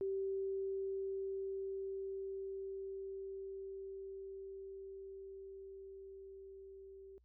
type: tone with level ramp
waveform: sine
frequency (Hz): 388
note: G4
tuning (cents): -18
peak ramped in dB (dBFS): -35 to -52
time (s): 0.01-7.18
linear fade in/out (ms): 0
effects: noise-tail reverb RT60 0.1 s tail -26 dB re dry + added 60 Hz sine -67 dBFS peak until 7.24 s